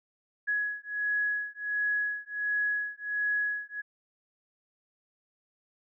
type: beating tone pair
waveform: sine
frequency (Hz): 1677 / 1678.4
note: G#6 / G#6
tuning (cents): +16 / +18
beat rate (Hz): 1.4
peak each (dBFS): -31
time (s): 0.47-3.82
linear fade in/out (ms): 20
effects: none